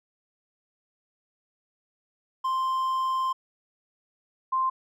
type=tone pair in turn; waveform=triangle / sine; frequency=1046.5 / 1046.5 Hz; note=C6 / C6; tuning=0 / 0 cents; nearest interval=unison; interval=0 cents; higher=neither; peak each=-22 dBFS; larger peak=neither; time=2.44-3.33 / 4.52-4.7 s; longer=first; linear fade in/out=10 ms; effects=none